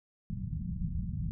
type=low-pass noise; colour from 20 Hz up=white; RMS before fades=-35 dBFS; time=0.3-1.31 s; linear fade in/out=0 ms; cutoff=190 Hz; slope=48 dB/octave; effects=none